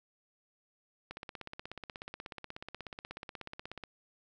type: click train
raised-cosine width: 0.3 ms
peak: -26 dBFS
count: 46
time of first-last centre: 1.11-3.837 s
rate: 16.5 Hz
effects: none